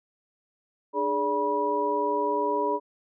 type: tone cluster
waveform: sine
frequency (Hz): 299.2 / 416.5 / 579 / 972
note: D4 / G#4 / D5 / B5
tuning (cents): +32 / +5 / -25 / -28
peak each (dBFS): -33 / -28 / -31 / -26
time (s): 0.93-2.8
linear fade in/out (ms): 50
effects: none